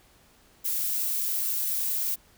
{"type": "noise", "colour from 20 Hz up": "violet", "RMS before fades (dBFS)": -28, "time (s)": [0.64, 2.16], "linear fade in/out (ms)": 20, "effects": ["pink hiss -59 dBFS RMS until 2.37 s"]}